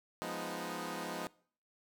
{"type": "chord", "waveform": "10% pulse", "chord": "F half-diminished seventh", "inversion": "none", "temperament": "equal", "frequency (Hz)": [174.61, 207.7, 246.9, 311.1], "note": ["F3", "Ab3", "Cb4", "Eb4"], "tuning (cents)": [0, 0, 0, 0], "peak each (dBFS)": [-35, -37, -36, -36], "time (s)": [0.22, 1.27], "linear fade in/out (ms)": 0, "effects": ["noise-tail reverb RT60 0.5 s tail -22 dB re dry"]}